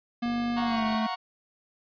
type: tone with pitch glide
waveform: square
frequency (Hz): 238.1 to 219.6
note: A#3 to A3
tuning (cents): +37 to -3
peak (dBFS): -27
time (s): 0.22-1.07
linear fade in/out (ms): 10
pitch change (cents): -140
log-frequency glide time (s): 0.63-0.85
type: click train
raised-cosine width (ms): 2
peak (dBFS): -32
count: 35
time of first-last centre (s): 0.26-0.945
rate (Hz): 49.6
type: chord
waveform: 40% pulse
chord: Gb major seventh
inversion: third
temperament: equal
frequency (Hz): 698.5 / 740 / 932.3 / 1108.7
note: F5 / Gb5 / Bb5 / Db6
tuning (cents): 0 / 0 / 0 / 0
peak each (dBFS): -38 / -33 / -35 / -33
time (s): 0.56-1.16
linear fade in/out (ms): 20
effects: resampled to 11025 Hz